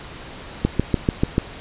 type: click train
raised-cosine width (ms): 3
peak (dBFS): -3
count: 6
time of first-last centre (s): 0.65-1.381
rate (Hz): 6.84
effects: pink hiss -37 dBFS RMS until 1.6 s + resampled to 8000 Hz